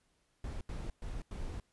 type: noise bursts at uneven times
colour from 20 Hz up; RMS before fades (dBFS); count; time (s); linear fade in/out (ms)
brown; -40; 4; 0.44-0.61 / 0.69-0.9 / 1.02-1.22 / 1.31-1.6; 2
effects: pink hiss -75 dBFS RMS until 1.72 s + resampled to 24000 Hz